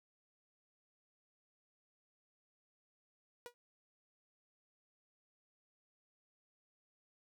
sawtooth tone with exponential decay, 483 Hz, B4, 39 cents flat, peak -39 dBFS, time 3.46-3.54 s, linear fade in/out 0 ms, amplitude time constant 17 ms, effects none

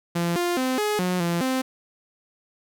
sawtooth tone with pitch steps, 171.3 / 350.3 / 258.1 / 420.3 / 181.2 / 171.2 / 260.1 Hz, F3 / F4 / C4 / G#4 / F#3 / F3 / C4, -33 / +5 / -23 / +21 / -36 / -34 / -10 cents, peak -18 dBFS, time 0.15-1.62 s, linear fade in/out 10 ms, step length 210 ms, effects none

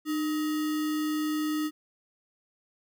sine tone with sample-and-hold, 305.3 Hz, D#4, 33 cents flat, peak -26 dBFS, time 0.05-1.71 s, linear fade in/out 50 ms, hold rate 1575 Hz, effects none

